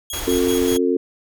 15% pulse tone with tremolo, 3309 Hz, G#7, 7 cents flat, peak -19 dBFS, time 0.1-0.78 s, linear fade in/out 2 ms, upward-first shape square, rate 5.2 Hz, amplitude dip 60%
pink band-stop noise, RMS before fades -29 dBFS, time 0.13-0.77 s, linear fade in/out 5 ms, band 120 to 230 Hz, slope 96 dB/octave
harmonic tone, 89.5 Hz, F2, 43 cents sharp, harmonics 3 / 4 / 5, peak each -20 / -20 / -20 dBFS, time 0.27-0.97 s, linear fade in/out 5 ms
effects none

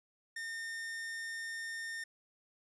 45% pulse tone, 1820 Hz, A#6, 42 cents flat, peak -39 dBFS, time 0.36-2.04 s, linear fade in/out 5 ms, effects resampled to 24000 Hz

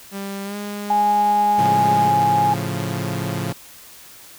sawtooth tone with pitch glide, 197.5 to 205.2 Hz, G3 to G#3, +13 to -21 cents, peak -23 dBFS, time 0.11-2.12 s, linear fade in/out 50 ms, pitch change +66 cents, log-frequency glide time 0.44-0.56 s
sine tone, 830.6 Hz, G#5, in tune, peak -14 dBFS, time 0.9-2.54 s, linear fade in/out 5 ms
sawtooth chord, A augmented, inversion none, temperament equal, 110 / 138.59 / 174.61 Hz, A2 / C#3 / E#3, 0 / 0 / 0 cents, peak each -23 dBFS, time 1.58-3.53 s, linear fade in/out 10 ms
effects white hiss -43 dBFS RMS until 4.38 s

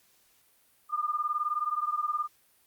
sine beating tone pair, 1200 / 1219 Hz, D6 / D#6, +37 / -36 cents, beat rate 19 Hz, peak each -30 / -31 dBFS, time 0.89-2.28 s, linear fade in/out 50 ms, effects white hiss -65 dBFS RMS until 2.66 s + Opus 48 kbps

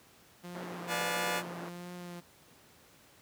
sawtooth tone with vibrato, 175.3 Hz, F3, 7 cents sharp, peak -38 dBFS, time 0.43-2.21 s, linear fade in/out 20 ms, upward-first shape triangle, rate 1.5 Hz, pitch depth 28 cents each way
pink band-pass noise, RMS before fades -45 dBFS, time 0.55-1.69 s, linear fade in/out 0 ms, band 270 to 1500 Hz, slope 12 dB/octave
15% pulse chord, B diminished seventh, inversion none, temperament just, 493.9 / 592.7 / 711.2 / 853.4 Hz, B4 / D5 / F5 / Ab5, 0 / +16 / +31 / +47 cents, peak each -31 dBFS, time 0.87-1.43 s, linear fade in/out 50 ms
effects pink hiss -60 dBFS RMS until 3.21 s + high-pass 100 Hz 12 dB/octave

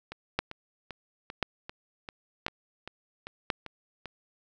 two click trains, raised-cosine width 0.3 ms, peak -10 / -23 dBFS, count 4 / 11, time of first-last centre 0.39-3.502 / 0.12-4.057 s, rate 0.964 / 2.54 Hz, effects none

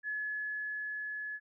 sine tone with level ramp, 1705 Hz, G#6, 45 cents sharp, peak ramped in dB -33 to -37 dBFS, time 0.03-1.4 s, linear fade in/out 50 ms, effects none

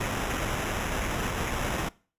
pink noise with sample-and-hold, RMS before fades -30 dBFS, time 0-1.89 s, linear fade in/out 5 ms, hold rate 4410 Hz, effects noise-tail reverb RT60 0.4 s tail -22 dB re dry + resampled to 32000 Hz

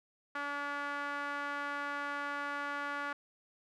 sawtooth tone with band-pass filter, 286.4 Hz, D4, 43 cents flat, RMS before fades -38 dBFS, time 0.35-3.13 s, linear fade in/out 5 ms, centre 1400 Hz, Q 2.7, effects none

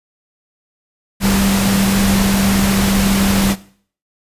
sine tone in noise, 196 Hz, G3, in tune, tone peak -14 dBFS, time 1.2-3.56 s, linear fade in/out 50 ms, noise pink, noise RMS -18 dBFS, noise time 1.2-3.56 s, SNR +1 dB, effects noise-tail reverb RT60 0.5 s tail -17 dB re dry + resampled to 32000 Hz

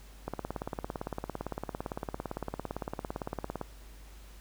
click train, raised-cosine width 1 ms, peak -20 dBFS, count 60, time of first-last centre 0.28-3.613 s, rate 17.7 Hz, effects added 50 Hz sine -49 dBFS peak until 4.4 s + pink hiss -57 dBFS RMS until 4.4 s

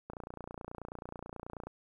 click train, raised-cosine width 1 ms, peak -28 dBFS, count 47, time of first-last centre 0.1-1.67 s, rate 29.3 Hz, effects 11-bit

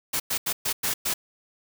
white noise bursts at uneven times, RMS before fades -26 dBFS, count 6, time 0.13-0.2 / 0.3-0.38 / 0.46-0.53 / 0.65-0.73 / 0.83-0.94 / 1.05-1.14 s, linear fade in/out 10 ms, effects none

